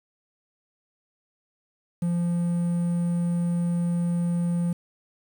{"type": "tone with quantisation", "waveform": "triangle", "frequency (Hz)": 172.7, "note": "F3", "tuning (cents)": -19, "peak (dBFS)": -20, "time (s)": [2.02, 4.73], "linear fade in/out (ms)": 5, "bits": 8, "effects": []}